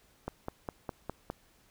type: click train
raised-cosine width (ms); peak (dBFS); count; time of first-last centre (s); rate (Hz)
1; -21; 6; 0.28-1.3; 4.9
effects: pink hiss -65 dBFS RMS until 1.7 s